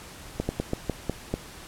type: slowing click train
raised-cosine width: 2 ms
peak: -12 dBFS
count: 7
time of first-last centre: 0.4-1.34 s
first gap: 90 ms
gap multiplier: 1.22
effects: pink hiss -44 dBFS RMS until 1.67 s + low-pass 12000 Hz 12 dB/octave